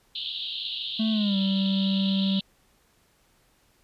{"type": "band-pass noise", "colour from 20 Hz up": "white", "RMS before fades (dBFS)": -33, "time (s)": [0.15, 2.41], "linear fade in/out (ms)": 5, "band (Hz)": [2900, 4100], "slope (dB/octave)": 96}
{"type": "tone with pitch glide", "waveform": "triangle", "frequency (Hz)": [220, 193.75], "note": ["A3", "G3"], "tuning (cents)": [0, -20], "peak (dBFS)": -20, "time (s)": [0.99, 2.4], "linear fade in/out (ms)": 10, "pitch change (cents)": -220, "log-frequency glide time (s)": [1.11, 1.37]}
{"effects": ["pink hiss -64 dBFS RMS until 3.83 s", "resampled to 32000 Hz"]}